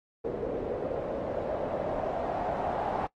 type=noise with low-pass filter sweep; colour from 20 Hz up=white; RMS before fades=-32 dBFS; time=0.24-3.07 s; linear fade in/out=10 ms; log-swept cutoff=460 to 790 Hz; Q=4; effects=noise-tail reverb RT60 0.1 s tail -21 dB re dry + AAC 32 kbps